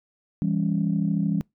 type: chord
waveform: sine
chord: C# diminished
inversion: first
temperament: just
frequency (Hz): 166.31 / 199.57 / 277.2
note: E3 / G3 / C#4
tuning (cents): +16 / +31 / 0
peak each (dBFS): -24 / -24 / -29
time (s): 0.42-1.41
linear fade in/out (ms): 0
effects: noise-tail reverb RT60 0.2 s tail -26 dB re dry + tanh soft clip ceiling -12 dBFS